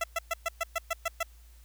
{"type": "tone bursts", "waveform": "15% pulse", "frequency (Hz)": 668, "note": "E5", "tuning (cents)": 23, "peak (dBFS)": -21, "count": 9, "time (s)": [0.01, 1.231], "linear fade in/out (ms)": 5, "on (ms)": 29, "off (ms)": 120, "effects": ["added 57 Hz sine -51 dBFS peak until 1.64 s", "white hiss -63 dBFS RMS until 1.64 s"]}